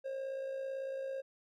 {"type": "tone with amplitude modulation", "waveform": "triangle", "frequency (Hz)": 537, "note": "C5", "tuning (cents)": 45, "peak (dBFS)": -33, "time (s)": [0.04, 1.22], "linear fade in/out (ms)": 20, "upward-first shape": "sine", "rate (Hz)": 58, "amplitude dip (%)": 45, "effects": []}